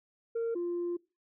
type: tone pair in turn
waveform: sine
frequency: 460.4 / 348.1 Hz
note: A#4 / F4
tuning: -22 / -6 cents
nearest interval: perfect fourth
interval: 484 cents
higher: first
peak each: -27 / -29 dBFS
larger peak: first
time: 0.35-0.55 / 0.55-0.97 s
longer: second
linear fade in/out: 10 ms
effects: noise-tail reverb RT60 0.3 s tail -24 dB re dry + tanh soft clip ceiling -28 dBFS